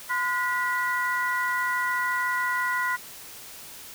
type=tone cluster; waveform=sine; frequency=1017 / 1445 / 1951 Hz; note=C6 / F#6 / B6; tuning=-50 / -41 / -22 cents; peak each=-28 dBFS; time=0.09-2.97 s; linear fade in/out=20 ms; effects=white hiss -43 dBFS RMS until 3.94 s